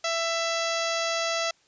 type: harmonic tone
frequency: 665 Hz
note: E5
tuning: 15 cents sharp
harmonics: 1 / 2 / 3 / 4 / 5 / 6 / 7 / 8 / 9 / 10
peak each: -29 / -32 / -34 / -35 / -36 / -37 / -37 / -38 / -39 / -39 dBFS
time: 0.04-1.51 s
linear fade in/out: 5 ms
effects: white hiss -63 dBFS RMS until 1.67 s + resampled to 16000 Hz